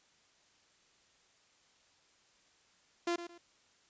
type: tone with echo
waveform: sawtooth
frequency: 344.5 Hz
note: F4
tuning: 24 cents flat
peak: -27 dBFS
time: 3.07-3.16 s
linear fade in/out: 5 ms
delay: 110 ms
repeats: 2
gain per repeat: -11 dB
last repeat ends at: 3.38 s
effects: white hiss -68 dBFS RMS until 3.89 s + resampled to 16000 Hz